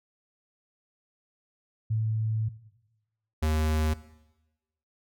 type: tone pair in turn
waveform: sine / square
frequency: 110 / 77.78 Hz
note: A2 / D#2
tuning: 0 / 0 cents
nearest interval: tritone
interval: 600 cents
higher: first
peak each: -24 dBFS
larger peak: neither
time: 1.9-2.49 / 3.42-3.94 s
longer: first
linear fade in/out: 10 ms
effects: noise-tail reverb RT60 1.0 s tail -17 dB re dry